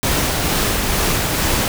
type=noise with tremolo; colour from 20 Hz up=pink; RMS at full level=-17 dBFS; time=0.03-1.68 s; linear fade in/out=0 ms; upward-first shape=sine; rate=2.2 Hz; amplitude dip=25%; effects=none